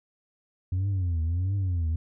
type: tone with vibrato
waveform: sine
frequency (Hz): 89.3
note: F2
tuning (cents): +39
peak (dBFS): -21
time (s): 0.72-1.96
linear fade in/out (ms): 5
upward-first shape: triangle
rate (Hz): 1.5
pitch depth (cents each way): 210
effects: tanh soft clip ceiling -23 dBFS

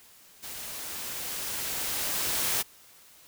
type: noise with level ramp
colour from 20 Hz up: white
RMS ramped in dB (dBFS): -40 to -27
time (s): 0.42-2.63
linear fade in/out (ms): 20
effects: white hiss -55 dBFS RMS until 3.27 s

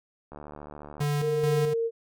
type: click train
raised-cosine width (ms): 1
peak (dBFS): -28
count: 54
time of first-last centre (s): 0.32-1.035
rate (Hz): 74.1
type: tone with tremolo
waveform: square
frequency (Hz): 146.2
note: D3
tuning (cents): -7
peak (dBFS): -25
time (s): 1-1.74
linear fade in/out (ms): 10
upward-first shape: square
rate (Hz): 2.3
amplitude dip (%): 50
type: tone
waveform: sine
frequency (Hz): 458.8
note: A#4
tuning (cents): -28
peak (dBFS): -24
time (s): 1.2-1.91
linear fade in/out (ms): 50
effects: none

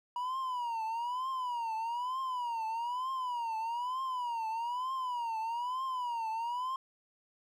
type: tone with vibrato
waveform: triangle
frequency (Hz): 966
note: B5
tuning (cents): -39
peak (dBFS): -31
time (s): 0.16-6.76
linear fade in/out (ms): 2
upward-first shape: triangle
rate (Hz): 1.1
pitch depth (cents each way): 170
effects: 12-bit

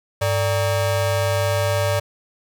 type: ring-modulated tone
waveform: 40% pulse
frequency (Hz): 343.2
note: F4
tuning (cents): -30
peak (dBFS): -14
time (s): 0.21-2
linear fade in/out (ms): 10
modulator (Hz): 242
effects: none

